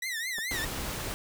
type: tone with vibrato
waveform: sawtooth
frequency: 1922 Hz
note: B6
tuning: 48 cents flat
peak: -28 dBFS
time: 0.02-0.65 s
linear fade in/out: 5 ms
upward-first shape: triangle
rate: 4.7 Hz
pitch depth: 180 cents each way
type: clicks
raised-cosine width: 1 ms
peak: -30 dBFS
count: 2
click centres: 0.383 / 0.388 s
type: noise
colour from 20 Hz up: pink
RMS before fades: -35 dBFS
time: 0.51-1.14 s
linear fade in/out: 0 ms
effects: none